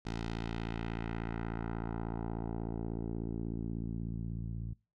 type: tone with low-pass filter sweep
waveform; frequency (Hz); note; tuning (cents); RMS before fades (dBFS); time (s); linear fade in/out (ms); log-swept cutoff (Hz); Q
10% pulse; 56.5; A1; +47; -38; 0.05-4.74; 10; 5400 to 120; 1.2
effects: noise-tail reverb RT60 0.3 s tail -24 dB re dry